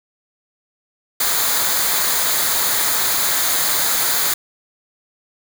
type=noise with comb filter; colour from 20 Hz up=white; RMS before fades=-18 dBFS; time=1.2-4.34 s; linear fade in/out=5 ms; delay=0.36 ms; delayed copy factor=-0.55; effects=none